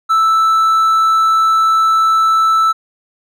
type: tone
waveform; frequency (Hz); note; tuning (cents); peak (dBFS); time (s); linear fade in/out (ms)
triangle; 1318.5; E6; 0; -7; 0.09-2.73; 20
effects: none

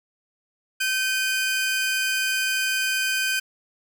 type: tone pair together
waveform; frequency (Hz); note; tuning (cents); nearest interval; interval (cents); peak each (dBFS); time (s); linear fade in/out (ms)
sawtooth; 1545 / 2469; G6 / D#7; -26 / -14; minor sixth; 812; -20 / -23; 0.8-3.4; 10
effects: none

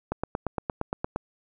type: click train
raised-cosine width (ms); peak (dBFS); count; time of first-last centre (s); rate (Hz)
1; -13; 10; 0.12-1.16; 8.65
effects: none

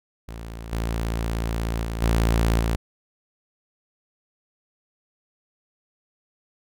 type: tone with level steps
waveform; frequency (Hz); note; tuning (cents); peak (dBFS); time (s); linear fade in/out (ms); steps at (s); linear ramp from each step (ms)
sawtooth; 56.5; A1; +47; -30 / -20 / -23 / -14 / -17; 0.28-2.76; 5; 0.72 / 1.84 / 2.02 / 2.6; 5
effects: none

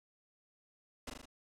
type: noise with echo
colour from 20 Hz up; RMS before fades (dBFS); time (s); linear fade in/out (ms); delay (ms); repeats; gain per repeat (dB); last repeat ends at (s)
pink; -42; 1.07-1.1; 5; 39; 4; -3; 1.256
effects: low-pass 9000 Hz 12 dB/octave

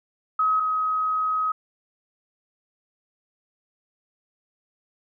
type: tone pair in turn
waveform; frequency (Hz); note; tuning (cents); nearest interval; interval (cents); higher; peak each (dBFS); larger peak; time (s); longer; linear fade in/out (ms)
sine; 1273 / 1266.6; D#6 / D#6; +39 / +30; unison; 9; first; -18 / -21; first; 0.39-0.6 / 0.6-1.52; second; 5
effects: none

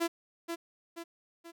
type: tone with echo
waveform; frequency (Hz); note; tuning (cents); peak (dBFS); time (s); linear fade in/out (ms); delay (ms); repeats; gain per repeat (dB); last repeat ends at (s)
sawtooth; 336.6; E4; +36; -24; 0-0.08; 20; 480; 3; -6; 1.52
effects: none

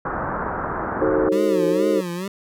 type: low-pass noise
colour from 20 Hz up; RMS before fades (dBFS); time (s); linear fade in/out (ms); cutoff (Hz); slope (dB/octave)
white; -26; 0.05-1.29; 5; 1500; 48
type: chord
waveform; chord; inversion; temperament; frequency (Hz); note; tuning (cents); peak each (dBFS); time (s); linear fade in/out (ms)
sine; D# diminished seventh; none; just; 311.1 / 373.4 / 448 / 537.6; D#4 / F#4 / A4 / C5; 0 / +16 / +31 / +47; -22; 1.01-2.01; 10
type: tone with vibrato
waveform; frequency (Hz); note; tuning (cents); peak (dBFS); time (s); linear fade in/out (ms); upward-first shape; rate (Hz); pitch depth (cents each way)
25% pulse; 189.8; F#3; +44; -22; 1.32-2.28; 2; sine; 2.2; 170
effects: none

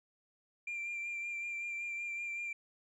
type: tone with vibrato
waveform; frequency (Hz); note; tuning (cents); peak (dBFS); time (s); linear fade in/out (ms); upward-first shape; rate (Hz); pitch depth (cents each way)
sine; 2376; D7; +20; -35; 0.67-2.53; 5; sine; 5.3; 22
effects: tanh soft clip ceiling -35 dBFS

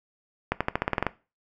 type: accelerating click train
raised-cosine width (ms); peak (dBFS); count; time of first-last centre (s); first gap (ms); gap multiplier
0.5; -8; 10; 0.52-1.067; 86; 0.91
effects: noise-tail reverb RT60 0.3 s tail -18 dB re dry

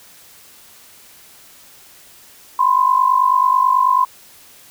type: tone pair together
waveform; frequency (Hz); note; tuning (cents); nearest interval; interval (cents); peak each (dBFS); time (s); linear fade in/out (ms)
sine; 1004 / 1053.2; B5 / C6; +28 / +11; minor second; 83; -14; 2.59-4.05; 5
effects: white hiss -45 dBFS RMS until 4.7 s

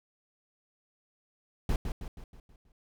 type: noise with echo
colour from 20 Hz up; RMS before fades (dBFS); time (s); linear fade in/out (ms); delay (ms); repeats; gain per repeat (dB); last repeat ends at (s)
brown; -27; 1.69-1.76; 2; 160; 6; -6; 2.72
effects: none

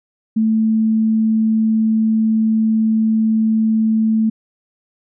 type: tone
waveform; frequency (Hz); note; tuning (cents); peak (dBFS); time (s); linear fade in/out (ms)
sine; 220.5; A3; +4; -12; 0.36-4.3; 10
effects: none

